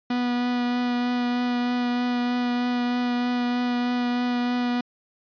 45% pulse tone with vibrato, 244.7 Hz, B3, 16 cents flat, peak -22 dBFS, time 0.1-4.81 s, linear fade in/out 5 ms, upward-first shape triangle, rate 3.2 Hz, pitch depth 12 cents each way, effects resampled to 11025 Hz

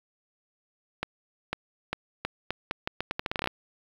accelerating click train, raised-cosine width 0.3 ms, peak -12 dBFS, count 18, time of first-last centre 1.03-3.474 s, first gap 500 ms, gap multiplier 0.8, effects low-pass 5000 Hz 12 dB/octave + 7-bit

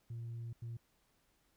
sine tone bursts at uneven times, 116.54 Hz, A#2, in tune, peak -39 dBFS, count 2, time 0.1-0.53 / 0.62-0.77 s, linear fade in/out 5 ms, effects tanh soft clip ceiling -39 dBFS + pink hiss -75 dBFS RMS until 1.56 s

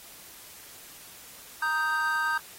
triangle chord, Eb major, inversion second, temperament equal, 932.3 / 1244.5 / 1568 Hz, Bb5 / Eb6 / G6, 0 / 0 / 0 cents, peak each -30 / -29 / -25 dBFS, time 1.62-2.38 s, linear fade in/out 5 ms, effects white hiss -48 dBFS RMS until 2.58 s + AAC 48 kbps

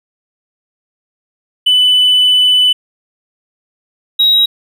triangle tone pair in turn, 2995 / 3826 Hz, F#7 / A#7, +20 / +44 cents, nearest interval major third, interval 424 cents, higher second, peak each -4 dBFS, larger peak neither, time 1.66-2.73 / 4.19-4.46 s, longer first, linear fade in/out 10 ms, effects tanh soft clip ceiling -2 dBFS

